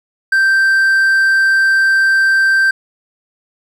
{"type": "tone", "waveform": "triangle", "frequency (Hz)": 1566, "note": "G6", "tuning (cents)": -2, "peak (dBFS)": -7, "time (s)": [0.32, 2.71], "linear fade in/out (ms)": 5, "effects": []}